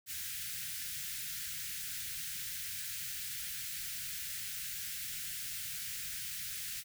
white band-stop noise, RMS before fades -41 dBFS, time 0.06-6.84 s, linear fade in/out 50 ms, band 180 to 1500 Hz, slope 48 dB/octave, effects none

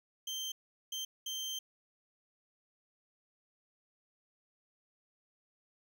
30% pulse tone bursts at uneven times, 3136 Hz, G7, in tune, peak -34 dBFS, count 3, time 0.27-0.52 / 0.92-1.05 / 1.26-1.59 s, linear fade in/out 5 ms, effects none

